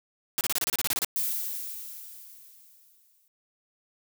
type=noise bursts; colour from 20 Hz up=white; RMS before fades=-27 dBFS; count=12; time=0.38-1.047 s; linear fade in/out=0 ms; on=29 ms; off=29 ms
type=noise with exponential decay; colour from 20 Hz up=violet; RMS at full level=-27 dBFS; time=1.16-3.28 s; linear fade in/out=1 ms; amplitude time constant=460 ms
effects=none